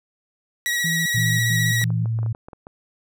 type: tone with vibrato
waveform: sawtooth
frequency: 1918 Hz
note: A#6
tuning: 49 cents sharp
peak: -17 dBFS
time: 0.66-1.84 s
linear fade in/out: 0 ms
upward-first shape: sine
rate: 15 Hz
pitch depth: 26 cents each way
type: tone bursts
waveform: sine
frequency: 164.81 Hz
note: E3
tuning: in tune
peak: -24 dBFS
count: 4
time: 0.84-2.05 s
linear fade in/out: 5 ms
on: 220 ms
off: 110 ms
type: tone with pitch glide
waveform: sine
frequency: 116.54 to 112.25 Hz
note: A#2 to A2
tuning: 0 to +35 cents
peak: -20 dBFS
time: 1.14-2.33 s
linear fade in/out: 10 ms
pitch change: -65 cents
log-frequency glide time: 1.82-2.2 s
type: clicks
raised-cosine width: 1 ms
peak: -25 dBFS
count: 10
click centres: 1.816 / 1.904 / 2.058 / 2.189 / 2.231 / 2.262 / 2.349 / 2.485 / 2.532 / 2.669 s
effects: none